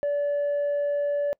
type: tone with tanh clipping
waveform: sine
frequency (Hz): 577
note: D5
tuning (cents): -31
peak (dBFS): -23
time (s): 0.03-1.33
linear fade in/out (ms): 0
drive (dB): 1
effects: noise-tail reverb RT60 0.1 s tail -25 dB re dry